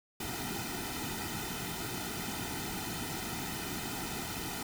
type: noise with comb filter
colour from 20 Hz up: pink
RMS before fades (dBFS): -38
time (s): 0.2-4.63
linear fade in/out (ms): 5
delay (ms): 1.8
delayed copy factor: -0.8
effects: none